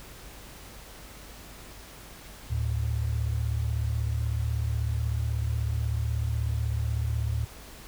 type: tone pair together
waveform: sine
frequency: 75.26 / 111.5 Hz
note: D2 / A2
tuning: +43 / +23 cents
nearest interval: perfect fifth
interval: 680 cents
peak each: -28 dBFS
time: 2.5-7.45 s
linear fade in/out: 10 ms
effects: added 50 Hz sine -50 dBFS peak until 7.87 s + pink hiss -47 dBFS RMS until 7.87 s